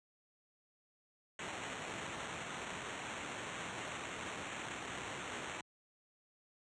blue noise with sample-and-hold, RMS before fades -44 dBFS, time 1.39-5.61 s, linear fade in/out 2 ms, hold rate 4900 Hz, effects high-pass 80 Hz 12 dB/octave + resampled to 22050 Hz

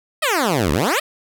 10% pulse exponential two-way sweep, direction down then up, 665 to 68 to 665 Hz, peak -8 dBFS, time 0.22-1 s, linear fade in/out 10 ms, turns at 0.72 s, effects none

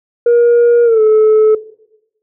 sine tone with pitch glide, 474.8 to 432.9 Hz, A#4 to A4, +32 to -28 cents, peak -4 dBFS, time 0.26-1.55 s, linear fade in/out 5 ms, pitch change -160 cents, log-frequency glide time 0.84-1.01 s, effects noise-tail reverb RT60 0.9 s tail -18 dB re dry + tanh soft clip ceiling -4 dBFS

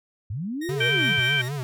sine linear two-way sweep, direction up then down, 86.5 to 488.3 to 87.8 Hz, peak -27 dBFS, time 0.3-1.2 s, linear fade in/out 5 ms, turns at 0.87 s
sawtooth tone with tremolo, 1864.7 Hz, A#6, in tune, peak -30 dBFS, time 0.61-1.49 s, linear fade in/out 10 ms, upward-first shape triangle, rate 5 Hz, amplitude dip 90%
square tone with vibrato, 134 Hz, C3, 42 cents sharp, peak -28 dBFS, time 0.69-1.63 s, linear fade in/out 0 ms, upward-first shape sine, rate 5 Hz, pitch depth 160 cents each way
harmonic tone, 779 Hz, G5, 11 cents flat, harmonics 2 / 3 / 4, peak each -24 / -24 / -25 dBFS, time 0.8-1.42 s, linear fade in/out 10 ms
effects none

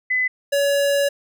sine / square tone pair in turn, 2013 / 564.9 Hz, B6 / C#5, +33 / +33 cents, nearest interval octave + minor seventh, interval 2200 cents, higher first, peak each -17 dBFS, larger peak neither, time 0.1-0.28 / 0.52-1.09 s, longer second, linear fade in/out 10 ms, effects none

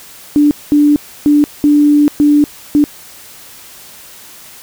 sine tone bursts at uneven times, 293.7 Hz, D4, in tune, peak -5 dBFS, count 6, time 0.36-0.51 / 0.72-0.96 / 1.26-1.44 / 1.64-2.08 / 2.2-2.44 / 2.75-2.84 s, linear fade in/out 0 ms, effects white hiss -36 dBFS RMS until 4.62 s

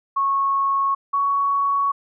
sine tone pair in turn, 1100 / 1117.9 Hz, C#6 / C#6, -14 / +14 cents, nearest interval unison, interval 28 cents, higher second, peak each -17 / -17 dBFS, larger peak neither, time 0.16-0.95 / 1.13-1.92 s, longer neither, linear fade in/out 10 ms, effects none

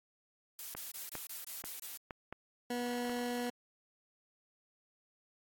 blue noise bursts, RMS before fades -44 dBFS, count 8, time 0.59-1.972 s, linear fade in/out 0 ms, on 150 ms, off 26 ms
clicks, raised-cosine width 0.5 ms, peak -27 dBFS, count 6, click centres 0.75 / 1.153 / 1.641 / 2.108 / 2.326 / 3.096 s
20% pulse tone, 243.1 Hz, B3, 27 cents flat, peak -30 dBFS, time 2.7-3.5 s, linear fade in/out 5 ms
effects AAC 64 kbps

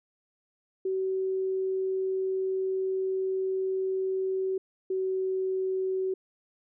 sine tone pair in turn, 379.4 / 377.4 Hz, F#4 / F#4, +43 / +34 cents, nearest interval unison, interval 9 cents, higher first, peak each -26 dBFS, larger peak neither, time 0.85-4.58 / 4.9-6.14 s, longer first, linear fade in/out 5 ms, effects none

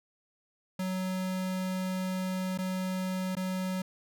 square tone with dropouts, 186.1 Hz, F#3, 10 cents sharp, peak -31 dBFS, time 0.79-3.82 s, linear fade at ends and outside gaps 5 ms, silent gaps 2.577-2.586 / 3.353-3.367 s, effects none

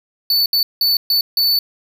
square tone bursts at uneven times, 4488 Hz, C#8, 21 cents sharp, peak -13 dBFS, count 5, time 0.3-0.46 / 0.53-0.63 / 0.81-0.97 / 1.1-1.21 / 1.37-1.59 s, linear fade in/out 2 ms, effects 7-bit

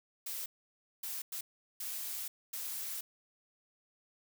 blue noise bursts at uneven times, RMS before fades -40 dBFS, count 5, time 0.26-0.46 / 1.03-1.22 / 1.32-1.41 / 1.8-2.28 / 2.53-3.01 s, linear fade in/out 5 ms, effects none

